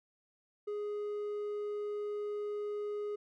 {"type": "tone with hard clipping", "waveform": "sine", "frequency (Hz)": 415.4, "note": "G#4", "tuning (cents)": 0, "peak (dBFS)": -36, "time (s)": [0.67, 3.16], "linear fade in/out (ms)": 10, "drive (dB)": 3, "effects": []}